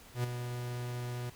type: tone with ADSR envelope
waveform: 45% pulse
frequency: 122.3 Hz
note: B2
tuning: 16 cents flat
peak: -28 dBFS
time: 0.14-1.3 s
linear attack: 99 ms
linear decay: 10 ms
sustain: -8 dB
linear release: 7 ms
effects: pink hiss -55 dBFS RMS until 1.35 s